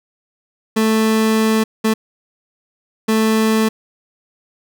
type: tone bursts at uneven times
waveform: 30% pulse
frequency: 220 Hz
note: A3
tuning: in tune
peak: -10 dBFS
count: 3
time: 0.76-1.64 / 1.84-1.94 / 3.08-3.69 s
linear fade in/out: 10 ms
effects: none